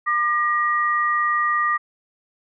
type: tone pair together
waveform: sine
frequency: 1200 / 1897.2 Hz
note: D6 / A#6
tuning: +37 / +30 cents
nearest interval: minor sixth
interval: 793 cents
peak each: -19 / -22 dBFS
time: 0.06-1.78 s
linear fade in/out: 20 ms
effects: none